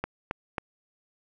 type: click train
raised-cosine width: 0.5 ms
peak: -14 dBFS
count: 3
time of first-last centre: 0.04-0.582 s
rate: 3.69 Hz
effects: none